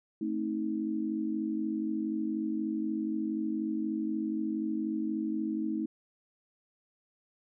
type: chord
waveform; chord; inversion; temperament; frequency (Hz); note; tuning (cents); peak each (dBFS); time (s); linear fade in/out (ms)
sine; A diminished; none; just; 220 / 264 / 316.8; A3 / C4 / Eb4; 0 / +16 / +31; -34 / -38 / -32; 0.21-5.86; 5
effects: none